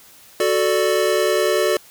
square chord, D major, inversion first, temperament equal, 370 / 440 / 587.3 Hz, F#4 / A4 / D5, 0 / 0 / 0 cents, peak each -21 dBFS, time 0.4-1.77 s, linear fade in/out 2 ms, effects white hiss -47 dBFS RMS until 1.9 s

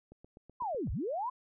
click train, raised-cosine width 2 ms, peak -39 dBFS, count 7, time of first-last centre 0.12-0.873 s, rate 7.97 Hz
sine linear two-way sweep, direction down then up, 1046.5 to 39.01 to 1046.5 Hz, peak -32 dBFS, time 0.6-1.3 s, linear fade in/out 10 ms, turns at 0.91 s
effects none

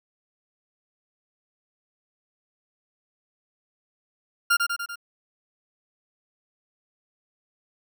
40% pulse tone with echo, 1400 Hz, F6, 4 cents sharp, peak -16 dBFS, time 4.5-4.57 s, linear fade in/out 10 ms, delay 97 ms, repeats 4, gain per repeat -4 dB, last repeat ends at 4.958 s, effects none

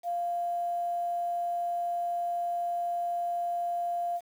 sine tone with quantisation, 696 Hz, F5, 6 cents flat, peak -28 dBFS, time 0.03-4.21 s, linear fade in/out 50 ms, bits 9, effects none

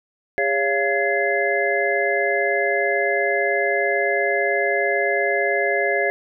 sine tone cluster, 406 / 559 / 688 / 1688 / 2072 Hz, G#4 / C#5 / F5 / G#6 / C7, -39 / +14 / -26 / +28 / -17 cents, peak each -24 dBFS, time 0.38-6.1 s, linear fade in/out 0 ms, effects none

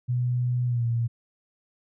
sine tone with pitch glide, 123.47 to 117.08 Hz, B2 to A#2, 0 to +8 cents, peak -22 dBFS, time 0.08-1.08 s, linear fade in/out 20 ms, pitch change -92 cents, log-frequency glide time 0.66-0.85 s, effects none

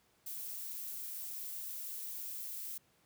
violet noise, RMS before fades -43 dBFS, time 0.26-2.78 s, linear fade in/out 5 ms, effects pink hiss -71 dBFS RMS until 3.05 s + high-pass 80 Hz 12 dB/octave

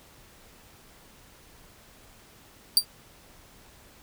sawtooth tone with exponential decay, 4683 Hz, D8, 6 cents flat, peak -9 dBFS, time 2.77-2.85 s, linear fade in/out 1 ms, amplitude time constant 16 ms, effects pink hiss -54 dBFS RMS until 4.02 s

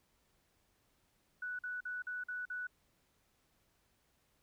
sine tone bursts, 1480 Hz, F#6, in tune, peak -38 dBFS, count 6, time 1.42-2.67 s, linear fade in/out 5 ms, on 170 ms, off 46 ms, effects pink hiss -75 dBFS RMS until 4.42 s

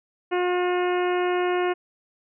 harmonic tone, 358.6 Hz, F4, 46 cents sharp, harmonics 1 / 2 / 3 / 4 / 5 / 6 / 7 / 8, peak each -22 / -28 / -32 / -34 / -36 / -38 / -39 / -40 dBFS, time 0.31-1.74 s, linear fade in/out 20 ms, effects none

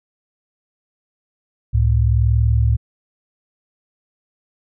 sine tone pair together, 69.06 / 110 Hz, C#2 / A2, -6 / 0 cents, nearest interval minor sixth, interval 806 cents, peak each -15 dBFS, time 1.73-2.77 s, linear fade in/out 20 ms, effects none

